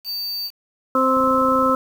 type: tone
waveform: square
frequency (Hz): 4600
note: D8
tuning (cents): -37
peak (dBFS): -25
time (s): 0.04-0.51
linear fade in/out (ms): 50
type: harmonic tone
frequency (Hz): 261.6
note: C4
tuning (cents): 0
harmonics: 1 / 2 / 4 / 5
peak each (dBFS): -21 / -20 / -22 / -18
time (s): 0.95-1.75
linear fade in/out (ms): 2
type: click train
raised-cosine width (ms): 3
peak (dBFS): -26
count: 16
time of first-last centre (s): 1.17-1.696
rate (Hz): 28.5
effects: 7-bit